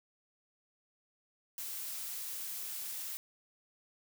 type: noise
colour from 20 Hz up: blue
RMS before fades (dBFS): -41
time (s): 1.58-3.17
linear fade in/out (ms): 0
effects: none